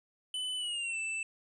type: tone with pitch glide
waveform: square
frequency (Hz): 3008 to 2649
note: F#7 to E7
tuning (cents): +28 to +8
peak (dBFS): -34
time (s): 0.34-1.23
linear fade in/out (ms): 2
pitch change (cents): -220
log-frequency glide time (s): 0.57-0.98
effects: resampled to 22050 Hz